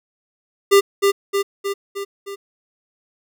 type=tone with echo; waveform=square; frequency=398.3 Hz; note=G4; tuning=28 cents sharp; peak=-9 dBFS; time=0.71-0.81 s; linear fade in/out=20 ms; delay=310 ms; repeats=5; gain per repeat=-4 dB; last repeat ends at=2.36 s; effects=none